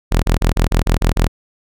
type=tone bursts; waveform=sawtooth; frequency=41.93 Hz; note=E1; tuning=30 cents sharp; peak=-7 dBFS; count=8; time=0.11-1.28 s; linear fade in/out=20 ms; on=120 ms; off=30 ms; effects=none